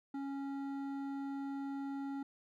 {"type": "tone with hard clipping", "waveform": "sine", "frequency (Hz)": 276.4, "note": "C#4", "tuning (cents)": -5, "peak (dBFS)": -40, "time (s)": [0.14, 2.23], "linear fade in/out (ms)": 5, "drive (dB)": 10, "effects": []}